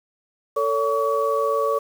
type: tone cluster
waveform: sine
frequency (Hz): 448.3 / 564 / 1134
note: A4 / C#5 / C#6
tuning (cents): +32 / +30 / +39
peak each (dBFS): -23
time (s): 0.56-1.79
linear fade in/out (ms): 10
effects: 7-bit